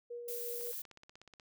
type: tone with tremolo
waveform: sine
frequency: 478 Hz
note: A#4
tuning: 43 cents sharp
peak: -40 dBFS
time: 0.1-0.72 s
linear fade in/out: 10 ms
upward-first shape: sine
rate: 5.5 Hz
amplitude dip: 30%
type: noise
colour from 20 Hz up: violet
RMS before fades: -42 dBFS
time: 0.28-0.82 s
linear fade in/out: 5 ms
type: click train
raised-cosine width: 0.2 ms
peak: -37 dBFS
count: 14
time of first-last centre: 0.61-1.398 s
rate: 16.5 Hz
effects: none